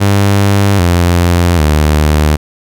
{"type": "tone with pitch steps", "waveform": "sawtooth", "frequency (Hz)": [100, 87.06, 75.79], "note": ["G2", "F2", "D#2"], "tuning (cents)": [35, -5, -45], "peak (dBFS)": -3, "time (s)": [0, 2.37], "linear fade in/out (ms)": 20, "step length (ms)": 790, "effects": []}